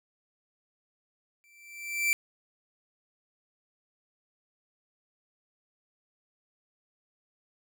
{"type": "tone with exponential growth", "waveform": "45% pulse", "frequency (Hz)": 2340, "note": "D7", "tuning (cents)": -7, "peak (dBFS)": -21, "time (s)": [1.44, 2.13], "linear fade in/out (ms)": 0, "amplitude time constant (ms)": 150, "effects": []}